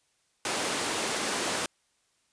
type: high-pass noise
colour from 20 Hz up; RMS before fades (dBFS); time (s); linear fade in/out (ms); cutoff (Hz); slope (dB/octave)
pink; -30; 0.45-1.66; 2; 290; 12
effects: white hiss -71 dBFS RMS until 2.32 s + resampled to 22050 Hz